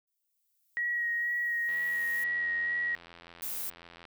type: noise with exponential growth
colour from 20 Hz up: violet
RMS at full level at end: -43 dBFS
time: 0.07-2.24 s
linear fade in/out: 5 ms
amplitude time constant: 470 ms
type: tone with vibrato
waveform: sine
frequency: 1900 Hz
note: A#6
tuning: 33 cents sharp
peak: -28 dBFS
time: 0.77-2.95 s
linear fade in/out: 0 ms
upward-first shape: sine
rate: 2.1 Hz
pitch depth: 18 cents each way
type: click train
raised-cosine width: 0.3 ms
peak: -33 dBFS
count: 203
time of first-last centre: 1.69-4.053 s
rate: 85.5 Hz
type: noise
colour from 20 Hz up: violet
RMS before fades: -36 dBFS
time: 3.42-3.7 s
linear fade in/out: 5 ms
effects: none